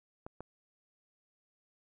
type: clicks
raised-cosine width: 1 ms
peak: -29 dBFS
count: 2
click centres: 0.265 / 0.406 s
effects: none